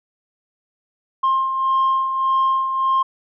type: beating tone pair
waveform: sine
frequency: 1061 / 1062.7 Hz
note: C6 / C6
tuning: +24 / +27 cents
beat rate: 1.7 Hz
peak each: -15 / -23 dBFS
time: 1.23-3.03 s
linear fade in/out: 10 ms
effects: tanh soft clip ceiling -12 dBFS